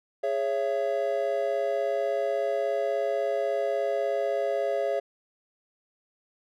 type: chord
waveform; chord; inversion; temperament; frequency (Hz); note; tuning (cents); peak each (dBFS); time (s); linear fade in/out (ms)
triangle; C# minor; second; equal with one note detuned; 415.3 / 554.4 / 670.8; G#4 / C#5 / E5; 0 / 0 / +30; -29 / -26 / -27; 0.23-5; 10
effects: none